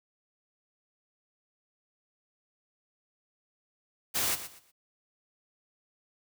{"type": "noise with echo", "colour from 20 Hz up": "white", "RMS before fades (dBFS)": -29, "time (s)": [4.14, 4.36], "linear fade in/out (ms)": 20, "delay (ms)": 120, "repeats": 3, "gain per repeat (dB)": -12, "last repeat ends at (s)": 4.72, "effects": []}